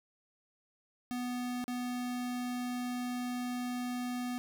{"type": "tone with dropouts", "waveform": "square", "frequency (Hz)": 246.9, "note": "B3", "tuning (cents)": 0, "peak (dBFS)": -35, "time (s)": [1.11, 4.38], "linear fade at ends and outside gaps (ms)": 0, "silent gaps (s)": [1.641, 1.68], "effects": []}